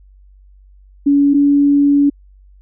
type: tone pair in turn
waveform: sine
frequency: 283.5 / 284.9 Hz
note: C#4 / C#4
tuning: +39 / +48 cents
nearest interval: unison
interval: 9 cents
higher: second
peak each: -8 dBFS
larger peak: neither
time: 1.06-1.34 / 1.34-2.1 s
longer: second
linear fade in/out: 10 ms
effects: added 48 Hz sine -42 dBFS peak until 2.61 s